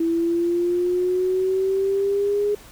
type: exponential sweep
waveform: sine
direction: up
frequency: 329.6 to 415.3 Hz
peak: -18 dBFS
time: 0-2.55 s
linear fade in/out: 5 ms
effects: pink hiss -46 dBFS RMS until 2.71 s